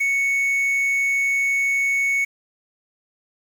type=tone with quantisation; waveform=triangle; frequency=2217 Hz; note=C#7; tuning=in tune; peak=-16 dBFS; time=0-2.25 s; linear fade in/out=10 ms; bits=7; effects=none